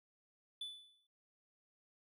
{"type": "tone with exponential decay", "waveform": "triangle", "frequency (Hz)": 3482, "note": "A7", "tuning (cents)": -19, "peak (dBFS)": -38, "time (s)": [0.61, 1.07], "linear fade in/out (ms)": 5, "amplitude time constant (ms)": 98, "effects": []}